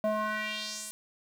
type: tone with band-pass filter sweep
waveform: square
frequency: 213.8 Hz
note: A3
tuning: 49 cents flat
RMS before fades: -33 dBFS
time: 0.04-0.91 s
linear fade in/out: 0 ms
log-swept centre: 600 to 10000 Hz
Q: 2.4
effects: 9-bit